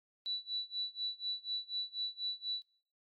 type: tone with tremolo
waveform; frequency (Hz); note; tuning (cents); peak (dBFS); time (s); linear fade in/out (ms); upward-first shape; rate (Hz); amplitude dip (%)
sine; 3951; B7; 0; -32; 0.26-2.62; 0; sine; 4.1; 95
effects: noise-tail reverb RT60 0.4 s tail -18 dB re dry + MP3 64 kbps